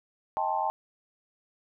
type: chord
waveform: sine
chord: A half-diminished seventh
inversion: second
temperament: just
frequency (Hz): 633.6 / 792 / 880 / 1056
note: Eb5 / G5 / A5 / C6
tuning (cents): +31 / +18 / 0 / +16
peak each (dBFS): -35 / -30 / -29 / -35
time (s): 0.37-0.7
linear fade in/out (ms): 0
effects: none